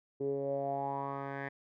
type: tone with low-pass filter sweep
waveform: 10% pulse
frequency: 138.59 Hz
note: C#3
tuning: in tune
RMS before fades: -36 dBFS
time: 0.2-1.49 s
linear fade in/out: 10 ms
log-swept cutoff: 380 to 1800 Hz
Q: 6.2
effects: none